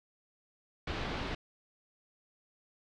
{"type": "low-pass noise", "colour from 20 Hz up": "pink", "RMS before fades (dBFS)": -37, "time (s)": [0.87, 1.35], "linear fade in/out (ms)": 5, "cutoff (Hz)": 4100, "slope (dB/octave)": 24, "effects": []}